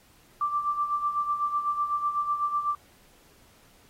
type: tone with tremolo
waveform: sine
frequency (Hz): 1174.7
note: D6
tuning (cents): 0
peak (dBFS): -22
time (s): 0.41-2.75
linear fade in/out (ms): 2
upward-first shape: sine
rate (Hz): 8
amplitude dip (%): 65
effects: pink hiss -59 dBFS RMS until 3.89 s + AAC 48 kbps

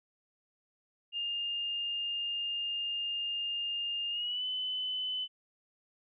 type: tone with pitch glide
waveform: sine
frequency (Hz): 2817 to 3019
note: F7 to F#7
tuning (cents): +14 to +34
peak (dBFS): -32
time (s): 1.12-5.28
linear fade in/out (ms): 50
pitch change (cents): +120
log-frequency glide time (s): 4.1-4.46
effects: none

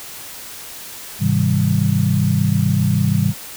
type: chord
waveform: sine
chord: Ab major seventh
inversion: none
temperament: equal with one note detuned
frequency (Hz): 103.83 / 130.81 / 159.29 / 196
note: Ab2 / C3 / Eb3 / G3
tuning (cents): 0 / 0 / +41 / 0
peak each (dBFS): -19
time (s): 1.19-3.34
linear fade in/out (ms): 50
effects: white hiss -34 dBFS RMS until 3.56 s

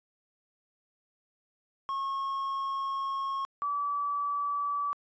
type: tone pair in turn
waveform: triangle / sine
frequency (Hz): 1089 / 1151.1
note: C#6 / D6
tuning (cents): -31 / -35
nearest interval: minor second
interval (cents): 96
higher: second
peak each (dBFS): -28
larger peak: neither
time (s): 1.89-3.45 / 3.62-4.93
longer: first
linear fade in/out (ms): 0
effects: resampled to 16000 Hz

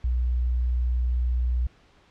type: tone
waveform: sine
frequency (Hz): 61.2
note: B1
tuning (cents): -15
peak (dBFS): -21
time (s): 0.04-1.67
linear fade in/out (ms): 5
effects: pink hiss -58 dBFS RMS until 2.1 s + low-pass 4000 Hz 12 dB/octave

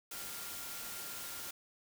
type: tone in noise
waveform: sine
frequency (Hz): 1396.9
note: F6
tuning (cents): 0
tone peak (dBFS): -54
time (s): 0.11-1.51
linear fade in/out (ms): 5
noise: white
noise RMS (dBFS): -44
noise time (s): 0.11-1.51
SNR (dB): -13
effects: none

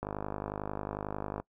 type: click train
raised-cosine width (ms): 1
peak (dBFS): -21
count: 71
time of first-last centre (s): 0.03-1.4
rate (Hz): 51.1
effects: noise-tail reverb RT60 0.1 s tail -22 dB re dry

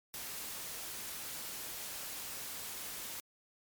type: noise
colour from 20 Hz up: white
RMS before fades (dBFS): -43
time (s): 0.14-3.2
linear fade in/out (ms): 0
effects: MP3 96 kbps

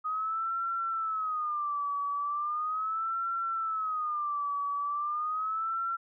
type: tone with vibrato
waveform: sine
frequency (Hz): 1244.5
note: D#6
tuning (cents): 0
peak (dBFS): -29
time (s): 0.04-5.97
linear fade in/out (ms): 20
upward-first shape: sine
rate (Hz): 0.38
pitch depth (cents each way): 150
effects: none

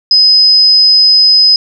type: tone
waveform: sine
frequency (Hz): 5040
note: D#8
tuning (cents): +21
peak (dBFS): -3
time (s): 0.11-1.56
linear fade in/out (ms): 2
effects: none

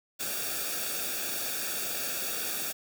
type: noise with comb filter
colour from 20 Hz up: white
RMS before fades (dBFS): -33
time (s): 0.19-2.73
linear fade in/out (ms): 20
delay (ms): 0.98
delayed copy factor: -0.75
effects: none

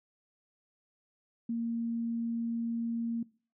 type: tone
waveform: sine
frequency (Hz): 231.7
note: A#3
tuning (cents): -10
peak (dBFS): -30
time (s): 1.49-3.23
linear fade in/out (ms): 5
effects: noise-tail reverb RT60 0.4 s tail -22 dB re dry

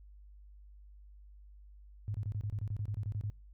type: tone bursts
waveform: sine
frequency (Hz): 103.9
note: G#2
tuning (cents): +1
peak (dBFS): -33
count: 14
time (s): 2.08-3.3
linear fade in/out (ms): 0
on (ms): 63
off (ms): 26
effects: noise-tail reverb RT60 0.3 s tail -26 dB re dry + added 50 Hz sine -52 dBFS peak until 3.53 s

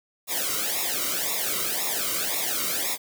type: noise with flanger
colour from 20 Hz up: white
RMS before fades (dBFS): -27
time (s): 0.27-2.98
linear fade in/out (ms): 50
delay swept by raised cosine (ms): 0.65 to 1.19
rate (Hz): 1.9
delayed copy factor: -1
effects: none

